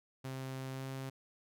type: tone with pitch glide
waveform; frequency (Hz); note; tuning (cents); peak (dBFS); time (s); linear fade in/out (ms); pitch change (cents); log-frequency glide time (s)
sawtooth; 132.1 to 133.33; C3 to C3; +17 to +33; -36; 0.24-1.1; 10; +16; 0.7-0.84
effects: none